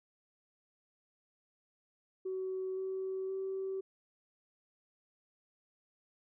sine tone with pitch steps, 376.2 / 379.9 / 383.7 Hz, F#4 / F#4 / G4, +29 / +46 / -37 cents, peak -34 dBFS, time 2.25-3.81 s, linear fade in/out 10 ms, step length 520 ms, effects tanh soft clip ceiling -30 dBFS

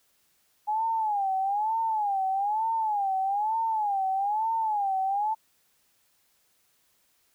sine tone with vibrato, 830.6 Hz, G#5, in tune, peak -24 dBFS, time 0.67-5.35 s, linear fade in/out 20 ms, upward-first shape sine, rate 1.1 Hz, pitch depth 150 cents each way, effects white hiss -68 dBFS RMS until 7.34 s

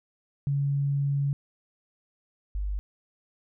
sine tone pair in turn, 140.7 / 49.74 Hz, C#3 / G1, +26 / +26 cents, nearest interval octave + tritone, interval 1800 cents, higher first, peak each -23 / -27 dBFS, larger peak first, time 0.47-1.33 / 2.55-2.79 s, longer first, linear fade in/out 0 ms, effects none

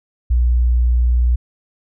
sine tone, 60.4 Hz, B1, 38 cents flat, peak -11 dBFS, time 0.3-1.36 s, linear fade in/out 10 ms, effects none

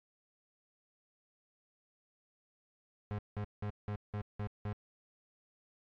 35% pulse tone bursts, 103.83 Hz, G#2, in tune, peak -34 dBFS, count 7, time 3.11-4.729 s, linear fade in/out 0 ms, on 77 ms, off 180 ms, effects low-pass 2000 Hz 12 dB/octave + AAC 64 kbps

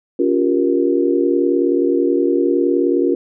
sine chord, G half-diminished seventh, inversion second, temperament just, 282.2 / 352.8 / 392 / 470.4 Hz, Db4 / F4 / G4 / Bb4, +31 / +18 / 0 / +16 cents, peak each -18 / -16 / -22 / -20 dBFS, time 0.19-3.15 s, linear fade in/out 5 ms, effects none

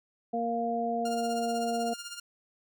harmonic tone, 233.1 Hz, A#3, in tune, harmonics 1 / 2 / 3, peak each -33 / -34 / -30 dBFS, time 0.33-1.94 s, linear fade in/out 10 ms
10% pulse tone with tremolo, 1405 Hz, F6, 10 cents sharp, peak -29 dBFS, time 1.05-2.2 s, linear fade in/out 5 ms, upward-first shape sine, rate 16 Hz, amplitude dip 65%
effects none

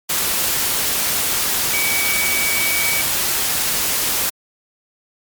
sine tone in noise, 2271 Hz, C#7, 41 cents sharp, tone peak -20 dBFS, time 1.73-3.02 s, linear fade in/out 10 ms, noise white, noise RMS -19 dBFS, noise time 0.09-4.3 s, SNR -4 dB, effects MP3 96 kbps

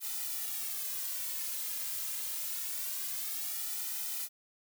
blue noise with flanger, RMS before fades -37 dBFS, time 0-4.29 s, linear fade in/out 50 ms, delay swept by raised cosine 1.8 to 2.7 ms, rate 0.25 Hz, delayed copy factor -0.85, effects none

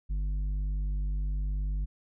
sine tone with tanh clipping, 49.5 Hz, G1, 18 cents sharp, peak -29 dBFS, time 0.09-1.86 s, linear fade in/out 20 ms, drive 7 dB, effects none

